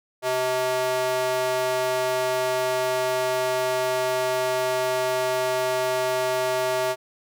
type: tone with high-pass filter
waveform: square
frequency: 128 Hz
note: C3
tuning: 38 cents flat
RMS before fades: -24 dBFS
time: 0.22-6.96 s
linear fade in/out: 50 ms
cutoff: 560 Hz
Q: 2.4
effects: none